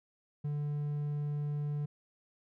triangle tone, 146.83 Hz, D3, in tune, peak -30 dBFS, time 0.44-1.86 s, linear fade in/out 10 ms, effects none

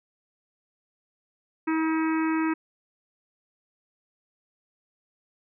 harmonic tone, 319.5 Hz, D#4, 46 cents sharp, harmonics 1 / 3 / 4 / 5 / 6 / 7 / 8, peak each -23 / -33 / -35 / -37 / -39 / -40 / -41 dBFS, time 1.67-2.54 s, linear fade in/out 10 ms, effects none

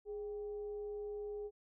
sine tone with frequency modulation, 415.3 Hz, G#4, in tune, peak -40 dBFS, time 0.05-1.51 s, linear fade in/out 50 ms, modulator 370 Hz, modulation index 0.23, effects none

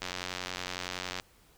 click train, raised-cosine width 0.2 ms, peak -17 dBFS, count 108, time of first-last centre 0.02-1.198 s, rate 90.8 Hz, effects pink hiss -62 dBFS RMS until 1.57 s

